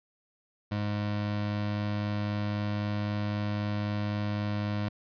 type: tone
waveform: 25% pulse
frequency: 103.83 Hz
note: G#2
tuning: in tune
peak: -25 dBFS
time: 0.71-4.89 s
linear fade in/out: 10 ms
effects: resampled to 11025 Hz